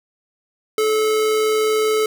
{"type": "tone with amplitude modulation", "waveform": "square", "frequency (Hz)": 433.2, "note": "A4", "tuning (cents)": -27, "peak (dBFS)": -15, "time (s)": [0.78, 2.06], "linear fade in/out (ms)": 2, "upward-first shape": "sine", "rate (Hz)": 125, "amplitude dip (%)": 25, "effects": []}